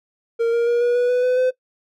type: tone with pitch steps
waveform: triangle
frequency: 462.8 / 469.3 / 475.8 / 482.5 / 489.2 / 496 / 502.9 / 510 Hz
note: A#4 / A#4 / A#4 / B4 / B4 / B4 / B4 / C5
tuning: -13 / +12 / +35 / -40 / -16 / +7 / +31 / -44 cents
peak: -13 dBFS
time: 0.39-1.51 s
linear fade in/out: 20 ms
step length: 140 ms
effects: noise-tail reverb RT60 0.1 s tail -18 dB re dry